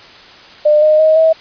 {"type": "tone with pitch steps", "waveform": "sine", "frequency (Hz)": [601, 614.7, 628.7, 643], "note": ["D5", "D#5", "D#5", "E5"], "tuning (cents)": [40, -21, 18, -43], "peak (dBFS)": -6, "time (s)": [0.65, 1.33], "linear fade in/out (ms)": 10, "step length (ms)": 170, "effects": ["white hiss -38 dBFS RMS until 1.4 s", "resampled to 11025 Hz"]}